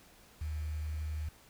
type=tone with quantisation; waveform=sine; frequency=76.8 Hz; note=D#2; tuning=22 cents flat; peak=-34 dBFS; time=0.41-1.29 s; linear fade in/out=5 ms; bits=9; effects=pink hiss -60 dBFS RMS until 1.49 s